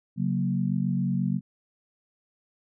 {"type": "chord", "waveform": "sine", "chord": "F# major", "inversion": "second", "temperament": "equal", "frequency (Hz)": [138.59, 185, 233.1], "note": ["C#3", "F#3", "A#3"], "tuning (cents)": [0, 0, 0], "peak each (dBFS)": [-28, -26, -30], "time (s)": [0.16, 1.41], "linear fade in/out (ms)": 50, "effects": []}